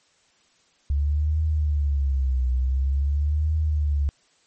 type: tone with vibrato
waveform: sine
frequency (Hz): 70.1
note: C#2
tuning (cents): +20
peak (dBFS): -19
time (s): 0.9-4.09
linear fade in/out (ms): 0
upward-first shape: triangle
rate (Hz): 0.47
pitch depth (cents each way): 200
effects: white hiss -62 dBFS RMS until 4.46 s + MP3 32 kbps